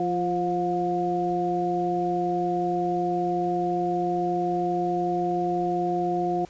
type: harmonic tone with a mistuned harmonic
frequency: 174.61 Hz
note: F3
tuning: in tune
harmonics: 1 / 2 / 3 / 4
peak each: -31 / -26 / -37 / -26 dBFS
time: 0-6.45 s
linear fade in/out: 2 ms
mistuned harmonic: 4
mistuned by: +41 cents
effects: pink hiss -52 dBFS RMS until 6.49 s + resampled to 16000 Hz